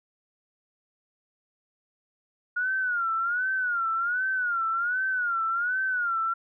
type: tone with vibrato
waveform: sine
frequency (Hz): 1433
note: F6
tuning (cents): +44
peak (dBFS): -24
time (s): 2.56-6.34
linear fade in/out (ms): 10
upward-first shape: sine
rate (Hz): 1.3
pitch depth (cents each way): 130
effects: none